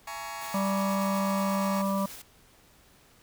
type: chord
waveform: sawtooth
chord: A# half-diminished seventh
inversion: second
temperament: just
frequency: 671.3 / 839.1 / 932.3 / 1118.8 Hz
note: E5 / G#5 / A#5 / C#6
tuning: +31 / +18 / 0 / +16 cents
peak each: -41 / -36 / -39 / -36 dBFS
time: 0.07-1.82 s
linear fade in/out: 5 ms
type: noise with tremolo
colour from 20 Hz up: white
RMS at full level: -43 dBFS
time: 0.41-2.22 s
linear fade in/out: 5 ms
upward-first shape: square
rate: 8.3 Hz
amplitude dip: 25%
type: harmonic tone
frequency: 195.8 Hz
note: G3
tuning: 2 cents flat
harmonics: 1 / 3 / 5 / 6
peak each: -27 / -32 / -34 / -35 dBFS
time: 0.54-2.06 s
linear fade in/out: 5 ms
effects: pink hiss -59 dBFS RMS until 3.22 s